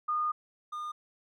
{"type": "tone pair in turn", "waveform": ["sine", "triangle"], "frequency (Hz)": [1223, 1216], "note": ["D#6", "D#6"], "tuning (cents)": [-30, -40], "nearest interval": "unison", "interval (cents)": 10, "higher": "first", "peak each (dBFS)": [-27, -33], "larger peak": "first", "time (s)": [[0.08, 0.32], [0.72, 0.92]], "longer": "first", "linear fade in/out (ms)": 10, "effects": []}